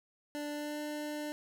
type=tone with pitch glide; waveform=25% pulse; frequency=294.3 to 298.6 Hz; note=D4 to D4; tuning=+4 to +29 cents; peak=-33 dBFS; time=0.35-1.32 s; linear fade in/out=0 ms; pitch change=+25 cents; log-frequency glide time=0.5-0.8 s; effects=none